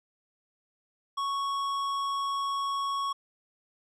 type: tone with tanh clipping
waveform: sine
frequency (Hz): 1108.7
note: C#6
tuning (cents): 0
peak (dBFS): -30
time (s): 1.17-3.13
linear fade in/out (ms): 10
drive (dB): 13
effects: none